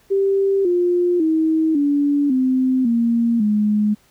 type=tone with pitch steps; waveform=sine; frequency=392 / 353.3 / 318.4 / 287 / 258.6 / 233.1 / 210.1 Hz; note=G4 / F4 / D#4 / D4 / C4 / A#3 / G#3; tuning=0 / +20 / +40 / -40 / -20 / 0 / +20 cents; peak=-14 dBFS; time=0.1-3.95 s; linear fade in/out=20 ms; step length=550 ms; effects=pink hiss -56 dBFS RMS until 4.1 s